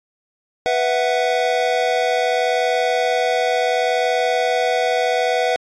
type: chord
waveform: square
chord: B suspended fourth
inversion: none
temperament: equal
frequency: 493.9 / 659.3 / 740 Hz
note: B4 / E5 / F#5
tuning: 0 / 0 / 0 cents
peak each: -21 / -22 / -21 dBFS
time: 0.66-5.56 s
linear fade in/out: 0 ms
effects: low-pass 5000 Hz 12 dB/octave + AAC 64 kbps